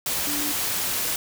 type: tone in noise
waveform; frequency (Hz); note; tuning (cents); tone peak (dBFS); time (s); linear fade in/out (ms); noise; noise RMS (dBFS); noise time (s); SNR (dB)
sine; 293.7; D4; 0; -31; 0.27-0.52; 2; white; -26; 0.06-1.16; -8
effects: none